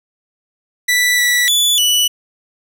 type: tone with pitch steps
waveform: sawtooth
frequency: 1972 / 1955 / 3459 / 2959 Hz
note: B6 / B6 / A7 / F#7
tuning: -3 / -18 / -30 / -1 cents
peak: -8 dBFS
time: 0.88-2.08 s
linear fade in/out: 10 ms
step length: 300 ms
effects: none